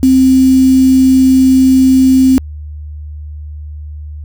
sine tone with quantisation, 261.6 Hz, C4, in tune, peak -4 dBFS, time 0.03-2.38 s, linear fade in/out 0 ms, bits 4, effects added 75 Hz sine -23 dBFS peak until 4.24 s

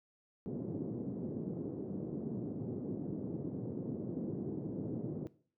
white band-pass noise, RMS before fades -40 dBFS, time 0.46-5.27 s, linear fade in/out 0 ms, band 120 to 360 Hz, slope 24 dB/octave, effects noise-tail reverb RT60 0.5 s tail -19 dB re dry

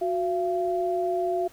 sine tone pair together, 365.7 / 682 Hz, F#4 / F5, -20 / -41 cents, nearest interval major seventh, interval 1079 cents, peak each -26 dBFS, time 0.01-1.48 s, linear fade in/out 10 ms, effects pink hiss -54 dBFS RMS until 1.52 s

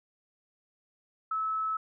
sine tone, 1300 Hz, E6, 24 cents flat, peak -28 dBFS, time 1.31-1.77 s, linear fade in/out 5 ms, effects none

